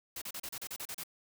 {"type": "noise bursts", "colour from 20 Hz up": "white", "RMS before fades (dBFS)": -41, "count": 10, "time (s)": [0.16, 1.036], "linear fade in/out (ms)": 5, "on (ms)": 57, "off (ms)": 34, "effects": []}